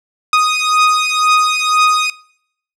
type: beating tone pair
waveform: sawtooth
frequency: 1244.5 / 1246.5 Hz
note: D#6 / D#6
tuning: 0 / +3 cents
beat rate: 2 Hz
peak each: -10 dBFS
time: 0.33-2.1 s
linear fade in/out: 2 ms
effects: noise-tail reverb RT60 0.7 s tail -22 dB re dry + low-pass 7000 Hz 12 dB/octave